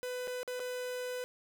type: tone with dropouts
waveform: 45% pulse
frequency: 499.5 Hz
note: B4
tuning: 20 cents sharp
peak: -36 dBFS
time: 0.03-1.24 s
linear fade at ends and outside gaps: 0 ms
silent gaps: 0.273-0.278 / 0.431-0.477 / 0.595-0.601 s
effects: none